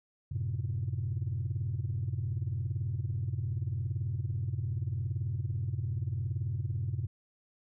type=chord; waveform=sine; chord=F# diminished; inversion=none; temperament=equal; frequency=92.5 / 110 / 130.81 Hz; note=F#2 / A2 / C3; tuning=0 / 0 / 0 cents; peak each=-34 dBFS; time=0.31-7.07 s; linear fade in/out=10 ms; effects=tanh soft clip ceiling -25 dBFS